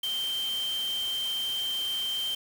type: tone in noise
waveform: sine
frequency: 3136 Hz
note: G7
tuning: in tune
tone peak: -28 dBFS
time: 0.03-2.35 s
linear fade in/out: 5 ms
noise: white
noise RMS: -41 dBFS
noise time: 0.03-2.35 s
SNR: +10 dB
effects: none